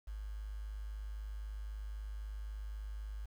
sine tone with quantisation, 51.91 Hz, G#1, in tune, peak -40 dBFS, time 0.07-3.26 s, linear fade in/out 10 ms, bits 10, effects none

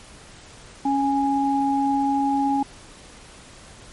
sine tone pair together, 276.3 / 828 Hz, C#4 / G#5, -6 / -5 cents, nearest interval octave + perfect fifth, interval 1901 cents, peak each -21 dBFS, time 0.85-2.63 s, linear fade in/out 5 ms, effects pink hiss -45 dBFS RMS until 3.92 s + MP3 48 kbps

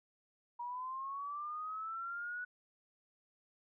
sine linear sweep, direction up, 951 to 1480 Hz, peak -39 dBFS, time 0.59-2.45 s, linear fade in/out 10 ms, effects none

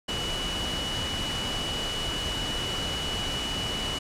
sine tone in noise, 2944 Hz, F#7, 9 cents flat, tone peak -31 dBFS, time 0.08-3.99 s, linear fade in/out 10 ms, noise pink, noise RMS -32 dBFS, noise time 0.08-3.99 s, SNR -2 dB, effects low-pass 8000 Hz 12 dB/octave

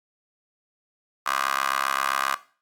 15% pulse tone with high-pass filter, 67.6 Hz, C#2, 43 cents flat, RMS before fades -25 dBFS, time 1.26-2.35 s, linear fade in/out 5 ms, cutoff 1200 Hz, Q 4.1, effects noise-tail reverb RT60 0.4 s tail -18 dB re dry + AAC 64 kbps

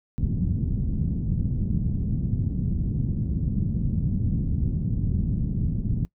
white low-pass noise, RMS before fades -25 dBFS, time 0.18-6.05 s, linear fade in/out 0 ms, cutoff 190 Hz, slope 24 dB/octave, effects noise-tail reverb RT60 0.1 s tail -21 dB re dry

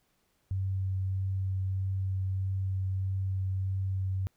sine tone with vibrato, 95.3 Hz, G2, 48 cents flat, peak -28 dBFS, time 0.51-4.27 s, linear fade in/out 0 ms, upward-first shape triangle, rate 1.6 Hz, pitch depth 11 cents each way, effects pink hiss -73 dBFS RMS until 4.36 s

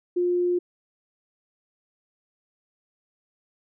sine tone, 354.5 Hz, F4, 26 cents sharp, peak -20 dBFS, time 0.16-0.59 s, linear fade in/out 10 ms, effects none

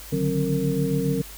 sine tone cluster, 144.9 / 152.1 / 186.2 / 269.4 / 459.7 Hz, D3 / D#3 / F#3 / C#4 / A#4, -23 / -39 / +11 / -49 / -24 cents, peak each -27 dBFS, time 0.12-1.22 s, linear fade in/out 10 ms, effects added 50 Hz sine -42 dBFS peak until 1.37 s + white hiss -42 dBFS RMS until 1.37 s

